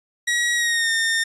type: tone with pitch glide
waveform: sawtooth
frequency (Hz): 1910 to 1820.6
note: A#6 to A#6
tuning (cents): +42 to -41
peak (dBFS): -15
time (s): 0.27-1.24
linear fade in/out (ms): 10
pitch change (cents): -83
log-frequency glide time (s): 0.55-0.91
effects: resampled to 24000 Hz